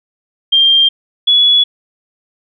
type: tone pair in turn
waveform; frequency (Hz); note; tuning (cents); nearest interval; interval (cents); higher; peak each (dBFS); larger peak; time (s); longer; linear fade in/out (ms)
sine; 3188 / 3394; G7 / G#7; +28 / +37; minor second; 109; second; -6; neither; 0.52-0.89 / 1.27-1.64; neither; 10
effects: none